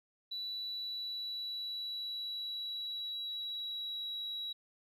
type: tone with pitch glide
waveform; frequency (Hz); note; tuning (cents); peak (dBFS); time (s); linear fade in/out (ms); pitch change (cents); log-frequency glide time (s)
sine; 3951 to 3883; B7 to B7; 0 to -30; -36; 0.31-4.53; 10; -30; 0.53-4.1
effects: tanh soft clip ceiling -34 dBFS + 13-bit